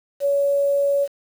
sine tone with quantisation, 563 Hz, C#5, 27 cents sharp, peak -16 dBFS, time 0.2-1.08 s, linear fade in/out 50 ms, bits 7, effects none

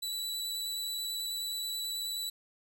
sawtooth tone with vibrato, 3951 Hz, B7, in tune, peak -31 dBFS, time 0.02-2.3 s, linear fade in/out 10 ms, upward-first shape sine, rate 9.3 Hz, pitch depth 9 cents each way, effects none

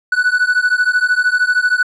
triangle beating tone pair, 1477 / 1490 Hz, F#6 / F#6, -3 / +12 cents, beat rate 13 Hz, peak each -13 dBFS, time 0.12-1.83 s, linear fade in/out 5 ms, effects resampled to 24000 Hz

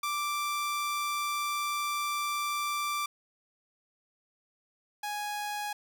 sawtooth tone pair in turn, 1174.7 / 830.6 Hz, D6 / G#5, 0 / 0 cents, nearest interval tritone, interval 600 cents, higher first, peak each -26 / -29 dBFS, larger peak first, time 0.03-3.06 / 5.03-5.73 s, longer first, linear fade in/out 5 ms, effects none

